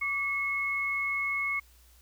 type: tone pair together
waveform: sine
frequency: 1154.8 / 2180 Hz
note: D6 / C#7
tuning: -30 / -29 cents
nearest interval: major seventh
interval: 1101 cents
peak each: -36 / -28 dBFS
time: 0.01-1.6 s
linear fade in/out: 10 ms
effects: added 60 Hz sine -57 dBFS peak until 2.01 s + white hiss -62 dBFS RMS until 2.01 s